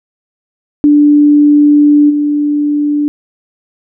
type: tone with level steps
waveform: sine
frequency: 293.7 Hz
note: D4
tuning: in tune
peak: -3 / -9 dBFS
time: 0.84-3.08 s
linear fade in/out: 0 ms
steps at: 2.09 s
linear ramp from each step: 20 ms
effects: none